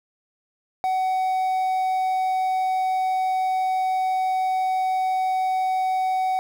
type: tone with quantisation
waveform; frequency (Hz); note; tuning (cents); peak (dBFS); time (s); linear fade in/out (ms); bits
triangle; 751; F#5; +26; -18; 0.84-6.39; 0; 8
effects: none